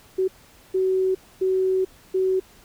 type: tone bursts at uneven times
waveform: sine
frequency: 376.4 Hz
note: F#4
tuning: 30 cents sharp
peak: -18 dBFS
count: 4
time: 0.18-0.28 / 0.74-1.15 / 1.41-1.85 / 2.14-2.4 s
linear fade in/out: 10 ms
effects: pink hiss -52 dBFS RMS until 2.64 s